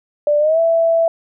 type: tone with pitch glide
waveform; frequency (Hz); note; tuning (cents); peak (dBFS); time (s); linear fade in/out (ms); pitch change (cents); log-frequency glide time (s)
sine; 590 to 662.3; D5 to E5; +8 to +8; -11; 0.27-1.08; 2; +200; 0.39-0.59
effects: none